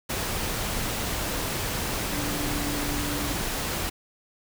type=tone in noise; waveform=sine; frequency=292.2 Hz; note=D4; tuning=9 cents flat; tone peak=-32 dBFS; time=2.12-3.33 s; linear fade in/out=10 ms; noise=pink; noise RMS=-29 dBFS; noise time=0.09-3.9 s; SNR=-6 dB; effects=none

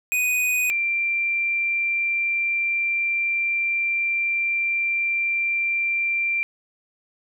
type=tone pair in turn; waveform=square / sine; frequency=2489 / 2363 Hz; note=D#7 / D7; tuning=0 / +10 cents; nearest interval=minor second; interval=90 cents; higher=first; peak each=-20 dBFS; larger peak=neither; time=0.12-0.7 / 0.7-6.43 s; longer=second; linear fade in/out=0 ms; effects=none

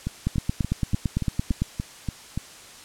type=two click trains; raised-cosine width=5 ms; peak=-14 / -10 dBFS; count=9 / 13; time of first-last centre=0.07-2.375 / 0.27-1.62 s; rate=3.47 / 8.89 Hz; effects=white hiss -45 dBFS RMS until 2.84 s + low-pass 9000 Hz 12 dB/octave

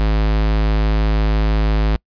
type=tone; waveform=square; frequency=53 Hz; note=G#1; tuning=36 cents sharp; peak=-14 dBFS; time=0-1.96 s; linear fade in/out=0 ms; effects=noise-tail reverb RT60 0.1 s tail -26 dB re dry + resampled to 11025 Hz

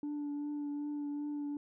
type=tone with vibrato; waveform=sine; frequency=291.8 Hz; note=D4; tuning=11 cents flat; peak=-33 dBFS; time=0.03-1.57 s; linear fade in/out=2 ms; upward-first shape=triangle; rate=2.6 Hz; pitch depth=20 cents each way; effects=tanh soft clip ceiling -34 dBFS

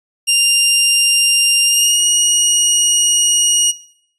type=tone with pitch glide; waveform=15% pulse; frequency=2794 to 2884 Hz; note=F7 to F#7; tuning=0 to -45 cents; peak=-3 dBFS; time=0.27-3.72 s; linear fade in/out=20 ms; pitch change=+55 cents; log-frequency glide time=1.64-2.03 s; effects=noise-tail reverb RT60 0.6 s tail -17 dB re dry + resampled to 24000 Hz

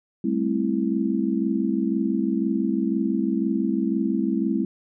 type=chord; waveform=sine; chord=A minor seventh; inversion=third; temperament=just; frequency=198 / 220 / 264 / 330 Hz; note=G3 / A3 / C4 / E4; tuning=+18 / 0 / +16 / +2 cents; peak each=-26 dBFS; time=0.24-4.65 s; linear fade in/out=5 ms; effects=none

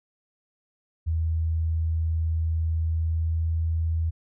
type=tone with pitch glide; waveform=sine; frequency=81 to 81.56 Hz; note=E2 to E2; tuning=-30 to -18 cents; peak=-22 dBFS; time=1.06-4.11 s; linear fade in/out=20 ms; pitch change=+12 cents; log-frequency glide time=2.85-3.51 s; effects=none

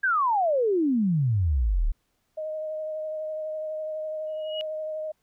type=exponential sweep; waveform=sine; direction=down; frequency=1644 to 32.7 Hz; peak=-20 dBFS; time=0.03-1.92 s; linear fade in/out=10 ms
type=tone with vibrato; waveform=sine; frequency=622 Hz; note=D#5; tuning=1 cent flat; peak=-29 dBFS; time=2.37-5.12 s; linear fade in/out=10 ms; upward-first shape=triangle; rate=12 Hz; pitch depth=18 cents each way
type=tone with exponential growth; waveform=sine; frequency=2900 Hz; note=F#7; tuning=35 cents flat; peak=-28 dBFS; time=4.27-4.61 s; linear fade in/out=0 ms; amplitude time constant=73 ms
effects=pink hiss -73 dBFS RMS until 5.22 s

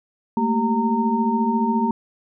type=tone cluster; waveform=sine; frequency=214.7 / 229 / 389.2 / 920 Hz; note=A3 / A#3 / G4 / A#5; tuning=-42 / -31 / -12 / -23 cents; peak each=-26 / -20 / -28 / -22 dBFS; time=0.37-1.91 s; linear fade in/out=2 ms; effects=none

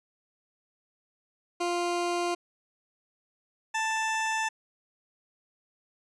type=tone pair in turn; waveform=20% pulse; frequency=349.2 / 883 Hz; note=F4 / A5; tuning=0 / +6 cents; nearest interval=octave + major third; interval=1606 cents; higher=second; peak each=-22 dBFS; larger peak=neither; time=1.6-2.35 / 3.74-4.49 s; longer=neither; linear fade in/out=10 ms; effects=resampled to 22050 Hz

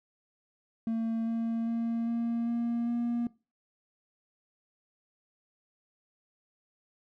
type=tone with pitch steps; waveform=triangle; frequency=226.5 / 228.6 / 230.7 / 232.9 / 235 / 237.2 Hz; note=A#3 / A#3 / A#3 / A#3 / A#3 / A#3; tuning=-50 / -34 / -18 / -1 / +14 / +30 cents; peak=-25 dBFS; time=0.87-3.27 s; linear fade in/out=2 ms; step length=400 ms; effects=noise-tail reverb RT60 0.3 s tail -21 dB re dry + tanh soft clip ceiling -21 dBFS

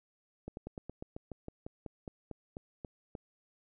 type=slowing click train; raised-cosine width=2 ms; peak=-28 dBFS; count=16; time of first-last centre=0.48-3.152 s; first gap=91 ms; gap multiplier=1.09; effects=none

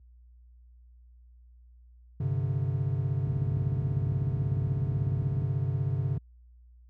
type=chord; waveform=triangle; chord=G suspended fourth; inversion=none; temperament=just; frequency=98 / 130.67 / 147 Hz; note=G2 / C3 / D3; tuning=0 / -2 / +2 cents; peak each=-29 / -27 / -30 dBFS; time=2.2-6.18 s; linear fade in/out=5 ms
type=click train; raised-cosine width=5 ms; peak=-23 dBFS; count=44; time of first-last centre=3.27-5.42 s; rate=20 Hz
effects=added 60 Hz sine -49 dBFS peak until 6.89 s + high-pass 60 Hz 12 dB/octave

